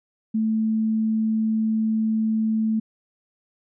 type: tone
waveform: sine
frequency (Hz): 220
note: A3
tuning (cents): 0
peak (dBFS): -19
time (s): 0.34-2.8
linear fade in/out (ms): 10
effects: none